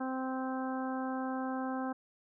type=harmonic tone; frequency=260.7 Hz; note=C4; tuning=6 cents flat; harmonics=1 / 2 / 3 / 4 / 5 / 6; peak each=-35 / -42 / -40 / -44 / -46 / -47 dBFS; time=0-1.93 s; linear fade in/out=10 ms; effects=none